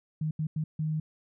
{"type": "tone bursts at uneven times", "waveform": "sine", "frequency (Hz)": 155.56, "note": "D#3", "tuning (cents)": 0, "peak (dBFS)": -27, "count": 4, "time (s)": [[0.21, 0.31], [0.39, 0.47], [0.56, 0.64], [0.79, 1]], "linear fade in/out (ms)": 5, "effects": []}